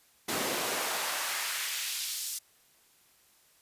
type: noise with high-pass filter sweep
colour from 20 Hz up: pink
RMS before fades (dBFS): -33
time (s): 0.28-2.39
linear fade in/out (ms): 10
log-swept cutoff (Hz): 230 to 6200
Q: 0.97
effects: white hiss -64 dBFS RMS until 3.61 s + resampled to 32000 Hz